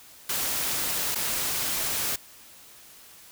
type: noise with dropouts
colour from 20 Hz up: white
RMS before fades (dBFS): -28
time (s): 0.29-2.16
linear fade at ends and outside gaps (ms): 5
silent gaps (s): 1.148-1.155
effects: white hiss -50 dBFS RMS until 3.31 s